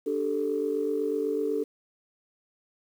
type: chord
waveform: sine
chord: D suspended fourth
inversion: none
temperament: equal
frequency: 293.7 / 392 / 440 Hz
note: D4 / G4 / A4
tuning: 0 / 0 / 0 cents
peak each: -31 / -31 / -27 dBFS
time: 0.06-1.64 s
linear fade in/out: 10 ms
effects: tanh soft clip ceiling -16 dBFS + 9-bit